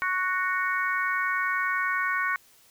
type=harmonic tone; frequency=370 Hz; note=F#4; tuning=in tune; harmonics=3 / 4 / 5 / 6; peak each=-29 / -28 / -30 / -33 dBFS; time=0.02-2.36 s; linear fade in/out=0 ms; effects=white hiss -58 dBFS RMS until 2.7 s